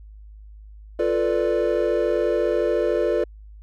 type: chord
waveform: triangle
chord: B half-diminished seventh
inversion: second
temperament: equal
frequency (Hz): 349.2 / 440 / 493.9 / 587.3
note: F4 / A4 / B4 / D5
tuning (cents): 0 / 0 / 0 / 0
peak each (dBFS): -22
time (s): 0.99-3.24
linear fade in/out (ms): 5
effects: tanh soft clip ceiling -8 dBFS + added 52 Hz sine -40 dBFS peak until 3.62 s